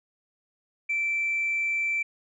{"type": "tone", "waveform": "sine", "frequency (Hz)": 2335, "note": "D7", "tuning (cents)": -11, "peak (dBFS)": -23, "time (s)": [0.89, 2.03], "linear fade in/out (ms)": 10, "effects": ["tanh soft clip ceiling -20 dBFS"]}